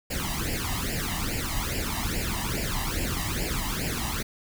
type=noise with flanger; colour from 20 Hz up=pink; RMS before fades=-29 dBFS; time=0.1-4.23 s; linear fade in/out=10 ms; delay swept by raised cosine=0.4 to 1.05 ms; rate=2.4 Hz; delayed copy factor=+0.8; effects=none